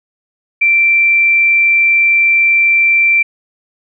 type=tone; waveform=sine; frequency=2349 Hz; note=D7; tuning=in tune; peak=-7 dBFS; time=0.61-3.23 s; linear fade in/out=10 ms; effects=none